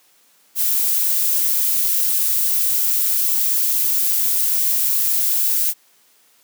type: noise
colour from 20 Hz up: violet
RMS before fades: -18 dBFS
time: 0.55-5.74 s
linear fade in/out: 50 ms
effects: white hiss -56 dBFS RMS until 6.43 s + high-pass 200 Hz 12 dB/octave